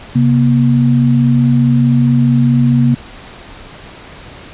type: tone pair together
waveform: sine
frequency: 133.66 / 238.3 Hz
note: C3 / A#3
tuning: +37 / +38 cents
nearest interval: minor seventh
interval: 1001 cents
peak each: -10 dBFS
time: 0.15-2.95 s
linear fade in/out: 10 ms
effects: pink hiss -34 dBFS RMS until 4.53 s + resampled to 8000 Hz